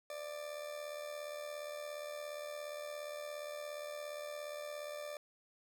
40% pulse tone with amplitude modulation, 591 Hz, D5, 11 cents sharp, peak -39 dBFS, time 0.1-5.17 s, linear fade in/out 2 ms, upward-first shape sine, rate 77.2 Hz, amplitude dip 55%, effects none

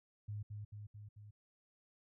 sine tone with echo, 104.4 Hz, G#2, 10 cents sharp, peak -40 dBFS, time 0.28-0.43 s, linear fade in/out 10 ms, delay 220 ms, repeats 4, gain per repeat -3 dB, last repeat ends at 1.31 s, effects none

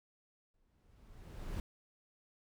brown noise with exponential growth, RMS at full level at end -38 dBFS, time 0.54-1.6 s, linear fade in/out 1 ms, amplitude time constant 230 ms, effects none

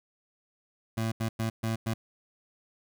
25% pulse tone bursts at uneven times, 112.6 Hz, A2, 40 cents sharp, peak -24 dBFS, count 5, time 0.97-1.12 / 1.2-1.29 / 1.39-1.5 / 1.63-1.76 / 1.86-1.94 s, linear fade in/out 10 ms, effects none

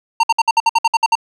square tone bursts, 914 Hz, A#5, 34 cents flat, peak -10 dBFS, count 11, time 0.2-1.154 s, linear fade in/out 5 ms, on 34 ms, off 58 ms, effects low-pass 6000 Hz 12 dB/octave

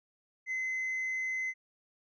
sine tone with tanh clipping, 2048 Hz, C7, 38 cents flat, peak -32 dBFS, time 0.46-1.54 s, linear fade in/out 50 ms, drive 1 dB, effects none

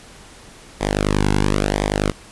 sawtooth tone with flanger, 50.5 Hz, G#1, 48 cents flat, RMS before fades -19 dBFS, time 0.8-2.12 s, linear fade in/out 20 ms, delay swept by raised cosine 0.71 to 1.66 ms, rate 0.97 Hz, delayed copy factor -0.85, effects pink hiss -43 dBFS RMS until 2.31 s + resampled to 24000 Hz

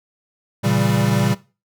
square chord, A# diminished seventh, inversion none, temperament equal, 116.54 / 138.59 / 164.81 / 196 Hz, A#2 / C#3 / E3 / G3, 0 / 0 / 0 / 0 cents, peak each -21 / -21 / -26 / -21 dBFS, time 0.63-1.35 s, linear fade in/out 20 ms, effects noise-tail reverb RT60 0.3 s tail -18 dB re dry

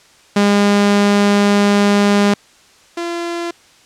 sawtooth tone pair in turn, 203.3 / 341.9 Hz, G#3 / F4, -37 / -37 cents, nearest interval major sixth, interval 900 cents, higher second, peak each -6 / -16 dBFS, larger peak first, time 0.36-2.34 / 2.97-3.51 s, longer first, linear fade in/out 5 ms, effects white hiss -48 dBFS RMS until 3.85 s + low-pass 7000 Hz 12 dB/octave

